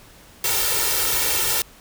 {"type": "noise with comb filter", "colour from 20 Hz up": "white", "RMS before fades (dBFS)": -21, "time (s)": [0.44, 1.62], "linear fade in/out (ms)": 2, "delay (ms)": 2.2, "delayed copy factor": 0.8, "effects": ["pink hiss -48 dBFS RMS until 1.8 s"]}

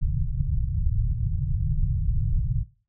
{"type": "low-pass noise", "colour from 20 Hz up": "pink", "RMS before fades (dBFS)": -24, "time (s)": [0.01, 2.64], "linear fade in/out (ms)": 20, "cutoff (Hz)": 160, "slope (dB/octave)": 96, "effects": ["noise-tail reverb RT60 0.4 s tail -20 dB re dry"]}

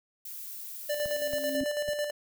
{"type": "noise", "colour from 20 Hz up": "violet", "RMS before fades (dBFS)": -41, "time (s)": [0.25, 1.57], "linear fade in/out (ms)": 5}
{"type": "tone with tremolo", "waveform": "square", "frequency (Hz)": 590, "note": "D5", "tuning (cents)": 8, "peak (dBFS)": -28, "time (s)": [0.89, 2.11], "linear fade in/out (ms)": 10, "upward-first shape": "square", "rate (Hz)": 9.1, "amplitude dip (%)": 45}
{"type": "tone with exponential growth", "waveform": "sine", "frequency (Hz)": 270, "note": "C#4", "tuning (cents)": -45, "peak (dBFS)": -27, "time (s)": [0.95, 1.64], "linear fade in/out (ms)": 5, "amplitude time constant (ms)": 150}
{"type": "click train", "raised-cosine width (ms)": 5, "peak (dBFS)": -32, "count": 4, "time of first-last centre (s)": [1.06, 1.889], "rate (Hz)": 3.62}
{"effects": []}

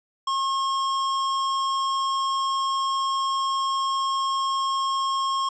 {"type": "tone", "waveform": "square", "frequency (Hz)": 1079, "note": "C#6", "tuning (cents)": -47, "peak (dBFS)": -23, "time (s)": [0.27, 5.49], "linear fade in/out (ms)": 5, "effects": ["resampled to 16000 Hz", "10-bit"]}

